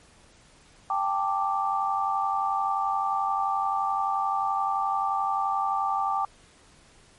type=chord; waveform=sine; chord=G suspended second; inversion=none; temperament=equal with one note detuned; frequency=788.5 / 880 / 1174.7 Hz; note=G5 / A5 / D6; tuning=+10 / 0 / 0 cents; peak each=-27 / -30 / -27 dBFS; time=0.9-6.25 s; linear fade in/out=2 ms; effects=pink hiss -56 dBFS RMS until 7.18 s + MP3 48 kbps